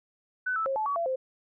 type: tone with pitch steps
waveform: sine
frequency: 1502 / 1314 / 539 / 865 / 1133 / 677 / 521 Hz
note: F#6 / E6 / C#5 / A5 / C#6 / E5 / C5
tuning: +26 / -6 / -49 / -30 / +37 / +46 / -7 cents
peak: -26 dBFS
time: 0.46-1.16 s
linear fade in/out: 10 ms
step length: 100 ms
effects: none